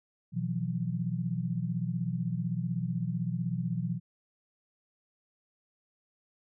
sine chord, B suspended fourth, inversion none, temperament equal with one note detuned, 123.47 / 164.81 / 180.67 Hz, B2 / E3 / F#3, 0 / 0 / -41 cents, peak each -34 / -33 / -34 dBFS, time 0.32-4 s, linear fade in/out 50 ms, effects none

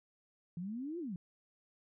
sine exponential two-way sweep, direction up then down, 164.81 to 361.1 to 164.81 Hz, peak -38 dBFS, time 0.57-1.16 s, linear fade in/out 2 ms, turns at 0.99 s, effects none

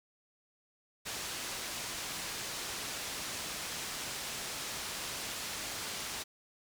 white low-pass noise, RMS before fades -40 dBFS, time 1.05-6.24 s, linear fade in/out 20 ms, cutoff 7400 Hz, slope 12 dB/octave, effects none

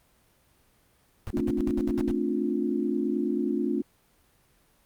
brown noise bursts, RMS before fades -32 dBFS, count 9, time 1.27-2.112 s, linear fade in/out 0 ms, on 34 ms, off 67 ms
sine chord, D minor seventh, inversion second, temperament just, 220.2 / 264.3 / 293.7 / 352.4 Hz, A3 / C4 / D4 / F4, +2 / +18 / 0 / +16 cents, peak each -30 dBFS, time 1.33-3.82 s, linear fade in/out 10 ms
effects pink hiss -64 dBFS RMS until 4.85 s + Opus 32 kbps

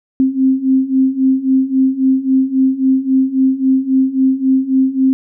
sine beating tone pair, 261.6 / 265.3 Hz, C4 / C4, 0 / +24 cents, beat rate 3.7 Hz, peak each -15 / -12 dBFS, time 0.2-5.13 s, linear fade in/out 0 ms, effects none

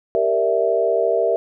sine chord, E half-diminished seventh, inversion first, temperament equal, 392 / 466.2 / 587.3 / 659.3 Hz, G4 / Bb4 / D5 / E5, 0 / 0 / 0 / 0 cents, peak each -23 / -20 / -24 / -19 dBFS, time 0.15-1.36 s, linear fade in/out 0 ms, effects none

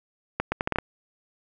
accelerating click train, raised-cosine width 0.5 ms, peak -9 dBFS, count 7, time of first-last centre 0.4-0.786 s, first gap 120 ms, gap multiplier 0.74, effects none

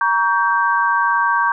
sine chord, G diminished, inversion first, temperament just, 940.8 / 1128.9 / 1568 Hz, Bb5 / Db6 / G6, +16 / +31 / 0 cents, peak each -18 dBFS, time 0.01-1.52 s, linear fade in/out 2 ms, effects none

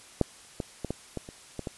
clicks, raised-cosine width 2 ms, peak -8 / -17 / -18 / -16 / -19 / -28 / -20 / -19 dBFS, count 8, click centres 0.213 / 0.602 / 0.847 / 0.906 / 1.173 / 1.289 / 1.593 / 1.672 s, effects white hiss -51 dBFS RMS until 1.77 s + resampled to 24000 Hz

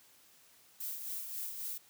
violet noise with tremolo, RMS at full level -39 dBFS, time 0.8-1.78 s, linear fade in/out 5 ms, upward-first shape sine, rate 3.7 Hz, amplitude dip 45%, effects white hiss -63 dBFS RMS until 1.89 s + high-pass 80 Hz 12 dB/octave

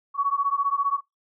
sine beating tone pair, 1115 / 1130 Hz, C#6 / C#6, +10 / +33 cents, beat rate 15 Hz, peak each -24 / -24 dBFS, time 0.14-1.01 s, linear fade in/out 50 ms, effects noise-tail reverb RT60 0.2 s tail -25 dB re dry

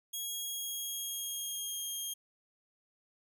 10% pulse tone with pitch glide, 3301 to 3227 Hz, G#7 to G7, -11 to +50 cents, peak -29 dBFS, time 0.13-2.14 s, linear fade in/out 10 ms, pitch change -39 cents, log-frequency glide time 0.36-1.91 s, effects none

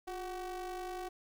square ring-modulated tone, 191.4 Hz, G3, 41 cents flat, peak -37 dBFS, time 0.07-1.09 s, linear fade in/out 10 ms, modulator 549 Hz, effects 12-bit

